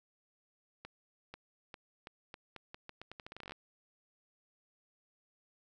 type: accelerating click train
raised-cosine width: 0.3 ms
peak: -30 dBFS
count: 21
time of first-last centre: 0.85-3.521 s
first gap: 490 ms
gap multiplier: 0.82
effects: none